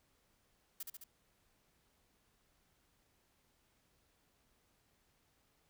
blue noise with echo, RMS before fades -43 dBFS, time 0.8-0.83 s, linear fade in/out 5 ms, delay 70 ms, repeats 3, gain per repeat -3 dB, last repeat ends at 1.04 s, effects pink hiss -75 dBFS RMS until 5.69 s

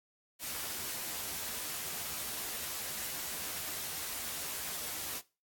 white noise with comb filter, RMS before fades -39 dBFS, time 0.39-5.22 s, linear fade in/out 50 ms, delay 13 ms, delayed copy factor +0.6, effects noise-tail reverb RT60 0.3 s tail -20 dB re dry + AAC 64 kbps

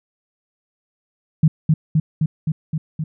sine tone with echo, 156.3 Hz, D#3, 8 cents sharp, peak -8 dBFS, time 1.43-1.48 s, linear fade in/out 5 ms, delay 260 ms, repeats 6, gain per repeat -2 dB, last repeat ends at 3.04 s, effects none

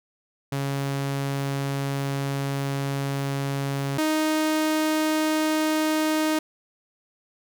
sawtooth tone pair in turn, 138.59 / 311.1 Hz, C#3 / D#4, 0 / 0 cents, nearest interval octave + major second, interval 1400 cents, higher second, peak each -21 / -17 dBFS, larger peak second, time 0.52-3.98 / 3.98-6.39 s, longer first, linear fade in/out 5 ms, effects none

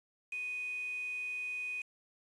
sine tone with quantisation, 2489 Hz, D#7, in tune, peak -36 dBFS, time 0.32-1.82 s, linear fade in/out 5 ms, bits 8, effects resampled to 24000 Hz

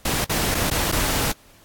pink noise with dropouts, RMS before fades -22 dBFS, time 0.05-1.32 s, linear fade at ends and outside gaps 5 ms, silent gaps 0.246-0.294 / 0.546-0.55 / 0.701-0.711 / 0.917-0.923 s, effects pink hiss -52 dBFS RMS until 1.64 s + AAC 64 kbps

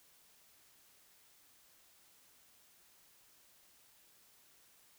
silence, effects white hiss -66 dBFS RMS until 4.98 s

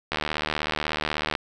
click train, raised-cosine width 0.3 ms, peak -9 dBFS, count 95, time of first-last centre 0.12-1.352 s, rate 76.3 Hz, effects none

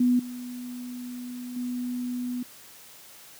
sine tone with level steps, 246.9 Hz, B3, in tune, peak -18 / -34 / -28 dBFS, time 0-2.43 s, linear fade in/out 5 ms, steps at 0.19 / 1.56 s, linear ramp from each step 5 ms, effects white hiss -49 dBFS RMS until 3.39 s + high-pass 80 Hz 12 dB/octave

